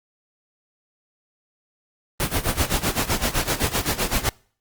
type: noise with tremolo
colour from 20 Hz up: pink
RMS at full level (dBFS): -20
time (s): 2.2-4.29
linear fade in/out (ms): 0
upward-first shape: sine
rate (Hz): 7.8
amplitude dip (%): 85
effects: noise-tail reverb RT60 0.5 s tail -26 dB re dry + Opus 32 kbps